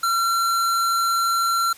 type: tone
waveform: square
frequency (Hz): 1363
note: F6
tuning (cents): -43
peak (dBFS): -19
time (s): 0.03-1.73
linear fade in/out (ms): 5
effects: white hiss -46 dBFS RMS until 1.77 s + resampled to 32000 Hz